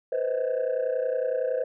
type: tone cluster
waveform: sine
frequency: 491.2 / 522 / 631 Hz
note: B4 / C5 / D#5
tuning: -9 / -4 / +24 cents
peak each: -27 / -25 / -30 dBFS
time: 0.12-1.64 s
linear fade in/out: 5 ms
effects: tanh soft clip ceiling -20 dBFS